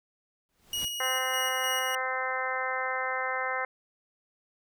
pink noise with exponential growth, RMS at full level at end -40 dBFS, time 0.49-0.85 s, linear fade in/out 0 ms, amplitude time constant 78 ms
sawtooth tone with tremolo, 2894 Hz, F#7, 39 cents flat, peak -26 dBFS, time 0.73-1.95 s, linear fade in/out 2 ms, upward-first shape square, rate 3.3 Hz, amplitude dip 35%
harmonic tone, 258.9 Hz, C4, 18 cents flat, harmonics 2 / 3 / 4 / 5 / 6 / 7 / 8, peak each -36 / -36 / -36 / -36 / -36 / -36 / -36 dBFS, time 1-3.65 s, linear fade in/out 2 ms
effects none

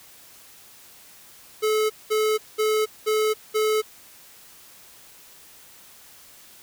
square tone bursts, 431.4 Hz, A4, 34 cents flat, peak -20 dBFS, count 5, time 1.62-3.82 s, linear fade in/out 20 ms, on 280 ms, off 200 ms, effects white hiss -49 dBFS RMS until 6.62 s

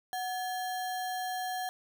sine tone with sample-and-hold, 740 Hz, F#5, in tune, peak -32 dBFS, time 0.13-1.69 s, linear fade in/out 0 ms, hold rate 2450 Hz, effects none

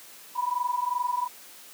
sine tone pair together, 972.3 / 995 Hz, B5 / B5, -27 / +13 cents, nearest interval unison, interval 40 cents, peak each -28 dBFS, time 0.35-1.28 s, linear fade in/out 20 ms, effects white hiss -48 dBFS RMS until 1.73 s + high-pass 200 Hz 12 dB/octave

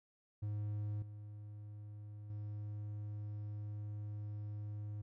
triangle tone with level steps, 104.5 Hz, G#2, 11 cents sharp, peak -35 / -45 / -39 dBFS, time 0.42-5.02 s, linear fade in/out 10 ms, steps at 1.02 / 2.3 s, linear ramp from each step 2 ms, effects none

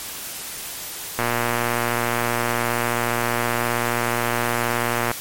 click train, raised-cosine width 0.5 ms, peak -6 dBFS, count 468, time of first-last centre 1.19-5.114 s, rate 119 Hz, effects white hiss -32 dBFS RMS until 5.2 s + MP3 64 kbps

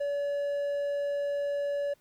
triangle tone, 571 Hz, D5, 49 cents flat, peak -26 dBFS, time 0-1.94 s, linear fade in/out 10 ms, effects pink hiss -67 dBFS RMS until 2 s

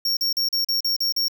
square tone bursts, 5520 Hz, F8, 21 cents flat, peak -20 dBFS, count 8, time 0.05-1.283 s, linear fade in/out 5 ms, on 120 ms, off 39 ms, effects 8-bit

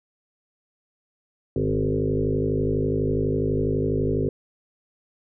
sine tone with frequency modulation, 261.6 Hz, C4, in tune, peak -20 dBFS, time 1.56-4.29 s, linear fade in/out 2 ms, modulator 52.1 Hz, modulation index 3.9, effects none

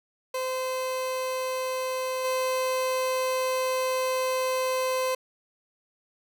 30% pulse tone with level steps, 516 Hz, C5, 24 cents flat, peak -25 / -22 dBFS, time 0.34-5.15 s, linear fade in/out 5 ms, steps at 2.24 s, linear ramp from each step 10 ms, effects none

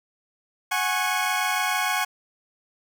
20% pulse chord, F# suspended second, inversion none, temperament equal with one note detuned, 740 / 830.6 / 1096.6 Hz, F#5 / G#5 / C#6, 0 / 0 / -19 cents, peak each -22 dBFS, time 0.71-2.05 s, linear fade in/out 10 ms, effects none

